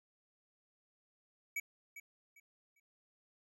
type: tone with echo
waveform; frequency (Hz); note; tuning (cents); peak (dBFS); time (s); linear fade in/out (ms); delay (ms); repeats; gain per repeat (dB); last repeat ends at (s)
square; 2277; C#7; +46; -36; 1.56-1.6; 5; 400; 3; -12; 2.8
effects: none